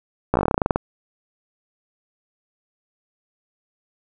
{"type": "slowing click train", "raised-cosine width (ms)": 1, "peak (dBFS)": -3, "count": 15, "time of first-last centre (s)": [0.34, 0.76], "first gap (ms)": 15, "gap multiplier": 1.1, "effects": []}